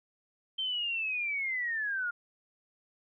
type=linear sweep; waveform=sine; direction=down; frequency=3136 to 1396.9 Hz; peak=-30 dBFS; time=0.58-2.11 s; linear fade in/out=10 ms; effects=none